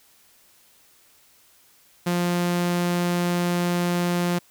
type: tone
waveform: sawtooth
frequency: 175.4 Hz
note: F3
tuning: 8 cents sharp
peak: -17 dBFS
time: 2.06-4.39 s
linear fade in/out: 10 ms
effects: white hiss -57 dBFS RMS until 4.5 s